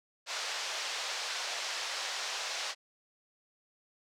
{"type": "band-pass noise", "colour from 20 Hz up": "white", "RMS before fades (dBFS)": -37, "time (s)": [0.26, 2.75], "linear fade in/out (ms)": 50, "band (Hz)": [520, 5900], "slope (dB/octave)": 24, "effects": []}